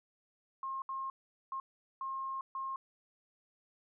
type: tone bursts at uneven times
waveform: sine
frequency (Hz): 1070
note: C6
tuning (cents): +38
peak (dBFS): -36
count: 5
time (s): 0.63-0.82 / 0.89-1.1 / 1.52-1.6 / 2.01-2.41 / 2.55-2.76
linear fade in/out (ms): 2
effects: none